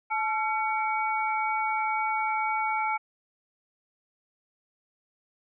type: tone cluster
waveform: sine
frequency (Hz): 867 / 1359 / 2249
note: A5 / F6 / C#7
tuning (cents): -26 / -48 / +24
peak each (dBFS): -27 / -32 / -31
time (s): 0.1-2.98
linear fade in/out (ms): 20
effects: none